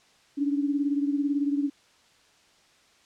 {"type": "beating tone pair", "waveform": "sine", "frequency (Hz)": [282.7, 300.7], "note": ["C#4", "D4"], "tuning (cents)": [34, 41], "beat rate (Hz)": 18, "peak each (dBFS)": [-24, -30], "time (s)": [0.37, 1.7], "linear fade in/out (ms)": 20, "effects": ["white hiss -60 dBFS RMS until 3.05 s", "low-pass 6000 Hz 12 dB/octave"]}